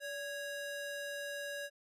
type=ring-modulated tone; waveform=square; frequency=1114 Hz; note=C#6; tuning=8 cents sharp; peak=-37 dBFS; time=0-1.7 s; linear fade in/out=50 ms; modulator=539 Hz; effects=resampled to 32000 Hz